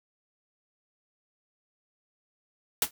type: noise with exponential decay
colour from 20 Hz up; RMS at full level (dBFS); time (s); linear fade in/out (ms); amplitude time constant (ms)
white; -19; 2.82-2.91; 2; 18
effects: none